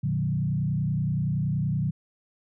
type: tone with frequency modulation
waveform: sine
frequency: 146.83 Hz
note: D3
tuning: in tune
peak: -23 dBFS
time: 0.03-1.91 s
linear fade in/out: 10 ms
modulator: 30.6 Hz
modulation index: 1.2
effects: none